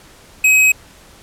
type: tone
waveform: square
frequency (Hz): 2540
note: D#7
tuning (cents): +35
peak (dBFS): -9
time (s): 0.44-0.72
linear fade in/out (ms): 5
effects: pink hiss -44 dBFS RMS until 1.22 s + low-pass 12000 Hz 12 dB/octave